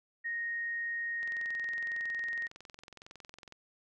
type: tone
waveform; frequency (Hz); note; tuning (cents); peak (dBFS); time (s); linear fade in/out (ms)
sine; 1864.7; A#6; 0; -33; 0.24-2.48; 20
type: click train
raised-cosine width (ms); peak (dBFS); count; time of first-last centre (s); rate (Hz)
0.2; -32; 51; 1.23-3.524; 21.8
effects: none